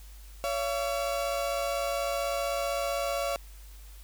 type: tone pair together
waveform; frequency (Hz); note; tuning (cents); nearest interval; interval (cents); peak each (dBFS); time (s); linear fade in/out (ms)
35% pulse; 563 / 678.8; C#5 / F5; +27 / -49; minor third; 324; -29 / -30; 0.44-3.36; 0
effects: added 50 Hz sine -45 dBFS peak until 4.03 s + white hiss -56 dBFS RMS until 4.03 s